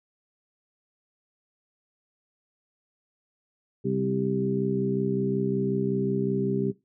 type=harmonic tone with a mistuned harmonic; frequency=65.41 Hz; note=C2; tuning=in tune; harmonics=2 / 3 / 4 / 5 / 6; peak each=-30 / -29 / -31 / -39 / -28 dBFS; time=3.84-6.72 s; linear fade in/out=20 ms; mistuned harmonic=2; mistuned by=+33 cents; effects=noise-tail reverb RT60 0.2 s tail -17 dB re dry